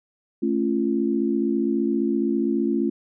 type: chord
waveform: sine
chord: A augmented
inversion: none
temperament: just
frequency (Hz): 220 / 275 / 343.8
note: A3 / C#4 / E#4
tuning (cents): 0 / -14 / -27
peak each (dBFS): -24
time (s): 0.42-2.9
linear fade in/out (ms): 10
effects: none